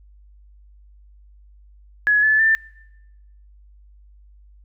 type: tone with pitch steps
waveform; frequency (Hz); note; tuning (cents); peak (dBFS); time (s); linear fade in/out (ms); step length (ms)
sine; 1688 / 1733.5 / 1780.1; G#6 / A6 / A6; +28 / -26 / +20; -13; 2.07-2.55; 0; 160
effects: noise-tail reverb RT60 1.0 s tail -26 dB re dry + added 50 Hz sine -46 dBFS peak until 4.64 s